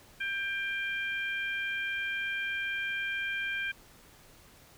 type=harmonic tone; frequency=793 Hz; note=G5; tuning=20 cents sharp; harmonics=2 / 3 / 4; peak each=-33 / -35 / -42 dBFS; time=0.2-3.72 s; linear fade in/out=10 ms; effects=pink hiss -57 dBFS RMS until 4.77 s